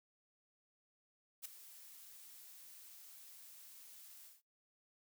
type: noise with ADSR envelope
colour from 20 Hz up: blue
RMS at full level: -43 dBFS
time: 1.42-4.42 s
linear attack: 34 ms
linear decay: 4 ms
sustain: -14 dB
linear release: 170 ms
effects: noise-tail reverb RT60 0.2 s tail -23 dB re dry